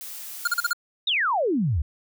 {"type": "noise", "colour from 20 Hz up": "blue", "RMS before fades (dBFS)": -37, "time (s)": [0.01, 0.71], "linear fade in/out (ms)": 0}
{"type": "tone bursts", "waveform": "square", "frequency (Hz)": 1416, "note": "F6", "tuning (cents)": 23, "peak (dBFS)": -20, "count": 5, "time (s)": [0.45, 0.732], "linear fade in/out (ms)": 5, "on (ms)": 26, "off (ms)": 38}
{"type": "exponential sweep", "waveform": "sine", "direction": "down", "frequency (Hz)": [3900, 65.41], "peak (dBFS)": -20, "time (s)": [1.07, 1.82], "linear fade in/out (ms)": 5}
{"effects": []}